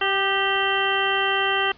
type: harmonic tone with a mistuned harmonic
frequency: 389.7 Hz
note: G4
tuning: 10 cents flat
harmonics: 1 / 2 / 3 / 4 / 5 / 7 / 8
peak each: -27 / -27 / -27 / -27 / -27 / -27 / -27 dBFS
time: 0.01-1.72 s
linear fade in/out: 5 ms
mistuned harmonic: 3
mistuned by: +37 cents
effects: pink hiss -50 dBFS RMS until 1.77 s + resampled to 11025 Hz